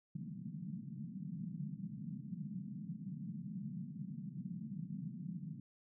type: band-pass noise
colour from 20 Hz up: white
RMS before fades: -45 dBFS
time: 0.15-5.6 s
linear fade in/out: 5 ms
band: 140 to 210 Hz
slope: 48 dB/octave
effects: none